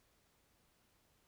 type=silence; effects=pink hiss -74 dBFS RMS until 1.27 s